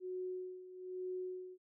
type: tone with tremolo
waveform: sine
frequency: 367.8 Hz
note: F#4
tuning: 10 cents flat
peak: -38 dBFS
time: 0-1.58 s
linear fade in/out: 50 ms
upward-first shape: sine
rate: 1.1 Hz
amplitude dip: 75%
effects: none